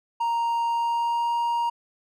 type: tone with pitch glide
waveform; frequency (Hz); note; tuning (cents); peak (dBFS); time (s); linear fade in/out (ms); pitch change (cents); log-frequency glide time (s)
triangle; 932.3 to 940.4; A#5 to A#5; 0 to +15; -20; 0.2-1.7; 10; +15; 0.68-1.32
effects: none